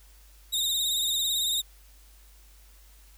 sawtooth tone with vibrato, 3729 Hz, A#7, in tune, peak -22 dBFS, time 0.52-1.62 s, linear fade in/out 20 ms, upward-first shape sine, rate 18 Hz, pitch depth 60 cents each way, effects added 50 Hz sine -52 dBFS peak until 3.17 s + white hiss -59 dBFS RMS until 3.17 s

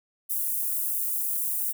white high-pass noise, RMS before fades -28 dBFS, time 0.29-1.73 s, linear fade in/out 20 ms, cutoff 10000 Hz, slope 24 dB/octave, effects none

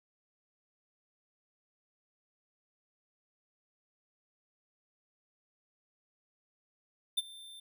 square tone with ADSR envelope, 3572 Hz, A7, 25 cents sharp, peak -26 dBFS, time 7.17-7.6 s, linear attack 12 ms, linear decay 28 ms, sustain -22 dB, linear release 6 ms, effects none

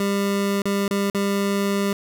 25% pulse tone with dropouts, 199.6 Hz, G3, 32 cents sharp, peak -16 dBFS, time 0-1.93 s, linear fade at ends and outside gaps 2 ms, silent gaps 0.62-0.655 / 0.88-0.909 / 1.1-1.147 s, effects none

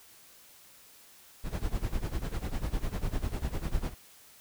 brown noise with tremolo, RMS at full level -29 dBFS, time 1.43-3.95 s, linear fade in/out 50 ms, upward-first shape sine, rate 10 Hz, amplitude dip 85%, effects white hiss -56 dBFS RMS until 4.4 s

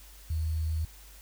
sine tone with sample-and-hold, 79.6 Hz, D#2, 40 cents sharp, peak -27 dBFS, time 0.3-0.85 s, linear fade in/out 5 ms, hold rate 4410 Hz, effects added 50 Hz sine -50 dBFS peak until 1.21 s + white hiss -54 dBFS RMS until 1.21 s

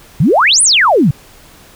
sine exponential two-way sweep, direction up then down, 124.8 to 10360 to 124.8 Hz, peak -6 dBFS, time 0.2-1.11 s, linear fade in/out 5 ms, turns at 0.62 s, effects pink hiss -41 dBFS RMS until 1.75 s

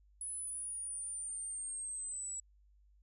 sine linear sweep, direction down, 10210 to 7770 Hz, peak -39 dBFS, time 0.21-2.4 s, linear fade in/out 2 ms, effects added 50 Hz sine -63 dBFS peak until 3.02 s

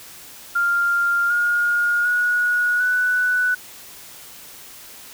sine tone with pitch steps, 1396.9 / 1426.3 / 1456.2 / 1486.8 Hz, F6 / F6 / F#6 / F#6, 0 / +36 / -28 / +8 cents, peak -16 dBFS, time 0.55-3.55 s, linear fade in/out 10 ms, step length 750 ms, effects white hiss -41 dBFS RMS until 5.13 s

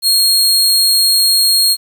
sawtooth tone, 4262 Hz, C8, 31 cents sharp, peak -6 dBFS, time 0.02-1.77 s, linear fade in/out 50 ms, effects 7-bit

